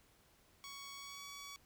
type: tone with pitch glide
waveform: 10% pulse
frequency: 1117 to 1131.3 Hz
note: C#6 to C#6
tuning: +13 to +35 cents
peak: -40 dBFS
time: 0.64-1.56 s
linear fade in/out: 0 ms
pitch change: +22 cents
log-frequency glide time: 0.95-1.24 s
effects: pink hiss -69 dBFS RMS until 1.65 s